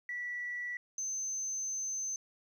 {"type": "tone pair in turn", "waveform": "sine", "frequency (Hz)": [1953, 6200], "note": ["B6", "G8"], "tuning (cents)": [-20, -20], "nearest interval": "octave + minor sixth", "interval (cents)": 2000, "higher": "second", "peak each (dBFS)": [-35, -33], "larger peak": "second", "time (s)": [[0.09, 0.77], [0.98, 2.16]], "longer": "second", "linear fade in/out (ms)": 2, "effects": ["tanh soft clip ceiling -30 dBFS", "12-bit"]}